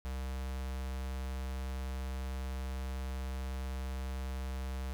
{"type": "tone with notch filter", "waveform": "square", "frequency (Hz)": 65.41, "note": "C2", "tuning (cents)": 0, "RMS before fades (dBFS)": -38, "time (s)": [0.05, 4.93], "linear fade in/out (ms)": 0, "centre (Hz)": 280, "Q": 1.4, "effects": []}